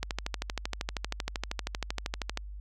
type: click train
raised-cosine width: 0.2 ms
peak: -14 dBFS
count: 31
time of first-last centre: 0.03-2.374 s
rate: 12.8 Hz
effects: added 50 Hz sine -39 dBFS peak until 2.6 s